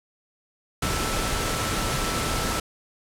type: tone in noise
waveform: sine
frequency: 1325 Hz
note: E6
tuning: 9 cents sharp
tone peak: -33 dBFS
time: 0.82-2.6 s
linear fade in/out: 5 ms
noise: pink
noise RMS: -26 dBFS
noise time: 0.82-2.6 s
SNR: -10 dB
effects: low-pass 11000 Hz 12 dB/octave